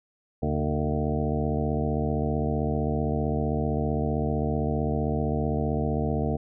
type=harmonic tone with a mistuned harmonic; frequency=75.5 Hz; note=D2; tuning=48 cents sharp; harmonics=1 / 2 / 3 / 4 / 5 / 6 / 8 / 9 / 10; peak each=-30 / -29 / -30 / -34 / -37 / -32 / -37 / -35 / -38 dBFS; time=0.42-6.37 s; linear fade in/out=10 ms; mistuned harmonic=2; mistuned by=-91 cents; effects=none